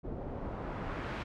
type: noise with low-pass filter sweep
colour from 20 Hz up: pink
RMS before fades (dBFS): -39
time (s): 0.03-1.24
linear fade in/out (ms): 20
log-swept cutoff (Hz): 470 to 2400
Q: 0.95
effects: none